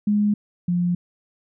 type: tone pair in turn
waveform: sine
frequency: 207.7 / 176.01 Hz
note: G#3 / F3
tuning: 0 / +14 cents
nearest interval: minor third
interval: 286 cents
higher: first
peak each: -16 / -18 dBFS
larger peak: first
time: 0.07-0.34 / 0.68-0.95 s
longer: neither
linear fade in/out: 5 ms
effects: none